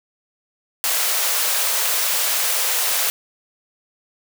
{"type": "high-pass noise", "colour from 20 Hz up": "white", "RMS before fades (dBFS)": -20, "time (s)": [0.84, 3.1], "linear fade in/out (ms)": 0, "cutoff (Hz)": 450, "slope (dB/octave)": 48, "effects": []}